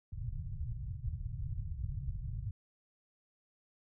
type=low-pass noise; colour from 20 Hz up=white; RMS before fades=-39 dBFS; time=0.12-2.51 s; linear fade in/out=5 ms; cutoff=130 Hz; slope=48 dB/octave; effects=none